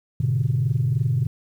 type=chord; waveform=sine; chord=G# diminished; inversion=none; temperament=equal; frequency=103.83 / 123.47 / 146.83 Hz; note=G#2 / B2 / D3; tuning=0 / 0 / 0 cents; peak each=-25 / -20 / -23 dBFS; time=0.2-1.27 s; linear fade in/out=5 ms; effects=tanh soft clip ceiling -12 dBFS + 9-bit